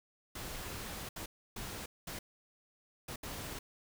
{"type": "noise bursts at uneven times", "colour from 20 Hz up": "pink", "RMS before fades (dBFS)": -43, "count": 6, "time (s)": [[0.35, 1.09], [1.16, 1.26], [1.56, 1.86], [2.07, 2.19], [3.08, 3.16], [3.23, 3.59]], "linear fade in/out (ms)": 5, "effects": []}